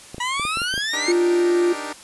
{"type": "clicks", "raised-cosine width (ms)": 2, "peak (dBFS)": -20, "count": 8, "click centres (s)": [0.145, 0.182, 0.397, 0.452, 0.572, 0.618, 0.74, 0.778]}
{"type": "exponential sweep", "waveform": "20% pulse", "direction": "up", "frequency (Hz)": [959, 2200], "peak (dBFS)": -17, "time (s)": [0.2, 1.12], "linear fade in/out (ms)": 5}
{"type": "chord", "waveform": "10% pulse", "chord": "Eb major seventh", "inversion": "third", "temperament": "equal", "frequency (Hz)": [293.7, 311.1, 392, 466.2], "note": ["D4", "Eb4", "G4", "Bb4"], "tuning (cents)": [0, 0, 0, 0], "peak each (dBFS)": [-23, -26, -27, -28], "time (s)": [0.93, 1.93], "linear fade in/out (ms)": 5}
{"type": "tone", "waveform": "sine", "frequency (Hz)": 349.2, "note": "F4", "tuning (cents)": 0, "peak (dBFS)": -15, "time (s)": [1.08, 1.73], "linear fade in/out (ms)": 5}
{"effects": ["white hiss -43 dBFS RMS until 2.03 s", "resampled to 24000 Hz"]}